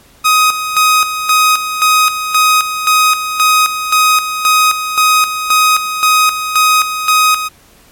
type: tone with tremolo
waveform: sawtooth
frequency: 1256 Hz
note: D#6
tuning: 16 cents sharp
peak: -3 dBFS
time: 0.24-7.49 s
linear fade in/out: 20 ms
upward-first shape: square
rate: 1.9 Hz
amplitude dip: 65%
effects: pink hiss -45 dBFS RMS until 7.91 s + MP3 64 kbps